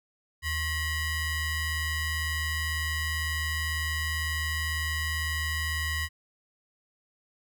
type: ring-modulated tone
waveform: 40% pulse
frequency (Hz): 998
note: B5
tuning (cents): +18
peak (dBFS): -24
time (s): 0.42-6.09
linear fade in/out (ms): 50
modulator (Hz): 919
effects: none